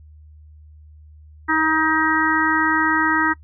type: harmonic tone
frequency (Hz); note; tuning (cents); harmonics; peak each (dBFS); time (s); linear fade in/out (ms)
315.8; D#4; +26; 1 / 3 / 4 / 5 / 6; -22 / -22 / -22 / -22 / -22; 1.48-3.34; 20
effects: noise-tail reverb RT60 0.1 s tail -24 dB re dry + added 76 Hz sine -42 dBFS peak until 3.43 s